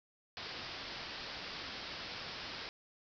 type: low-pass noise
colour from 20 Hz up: white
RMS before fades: -45 dBFS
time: 0.37-2.69 s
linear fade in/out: 0 ms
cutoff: 5300 Hz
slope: 96 dB/octave
effects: none